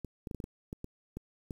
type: clicks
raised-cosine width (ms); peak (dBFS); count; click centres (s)
3; -26; 10; 0.047 / 0.272 / 0.312 / 0.347 / 0.402 / 0.441 / 0.729 / 0.844 / 1.17 / 1.508
effects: 9-bit